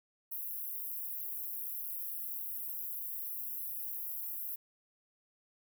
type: high-pass noise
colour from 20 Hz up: pink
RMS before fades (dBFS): -40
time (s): 0.31-4.56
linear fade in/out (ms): 10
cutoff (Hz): 12000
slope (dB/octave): 48
effects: none